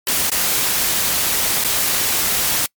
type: noise with dropouts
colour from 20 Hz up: white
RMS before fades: -18 dBFS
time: 0.07-2.66 s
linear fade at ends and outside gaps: 1 ms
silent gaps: 0.298-0.317 / 1.639-1.646 s
effects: noise-tail reverb RT60 0.1 s tail -26 dB re dry + MP3 96 kbps